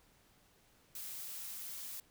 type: noise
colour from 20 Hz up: blue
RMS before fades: -45 dBFS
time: 0.95-2 s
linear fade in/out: 2 ms
effects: pink hiss -68 dBFS RMS until 2.1 s